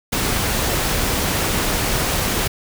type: noise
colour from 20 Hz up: pink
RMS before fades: -20 dBFS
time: 0.12-2.48 s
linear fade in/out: 10 ms
effects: none